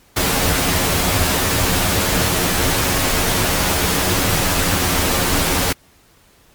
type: noise with comb filter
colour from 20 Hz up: pink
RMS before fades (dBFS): -17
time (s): 0.16-5.73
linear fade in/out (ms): 10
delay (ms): 11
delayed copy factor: +0.55
effects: pink hiss -52 dBFS RMS until 6.54 s + MP3 96 kbps